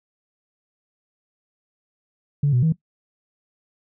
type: tone with pitch steps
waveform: sine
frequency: 143.4 / 123.7 / 160.4 Hz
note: D3 / B2 / E3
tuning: -41 / +3 / -47 cents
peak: -14 dBFS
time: 2.43-2.724 s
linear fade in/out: 5 ms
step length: 98 ms
effects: noise-tail reverb RT60 0.1 s tail -19 dB re dry + tanh soft clip ceiling -11 dBFS